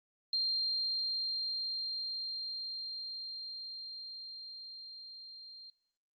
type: tone with level ramp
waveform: sine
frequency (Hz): 4186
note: C8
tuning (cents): 0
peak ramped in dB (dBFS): -29 to -48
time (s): 0.33-5.7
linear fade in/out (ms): 2
effects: noise-tail reverb RT60 0.7 s tail -23 dB re dry + Opus 48 kbps